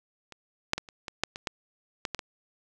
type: clicks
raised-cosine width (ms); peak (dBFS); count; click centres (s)
0.2; -27 / -6 / -15 / -29 / -19 / -7 / -20 / -12 / -12 / -14 / -18; 11; 0.323 / 0.734 / 0.78 / 0.888 / 1.082 / 1.236 / 1.359 / 1.472 / 2.052 / 2.147 / 2.192
effects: none